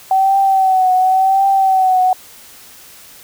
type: tone with vibrato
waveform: sine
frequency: 761 Hz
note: F#5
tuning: 48 cents sharp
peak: -9 dBFS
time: 0.11-2.13 s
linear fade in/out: 2 ms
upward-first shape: triangle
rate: 0.92 Hz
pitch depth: 56 cents each way
effects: white hiss -40 dBFS RMS until 3.23 s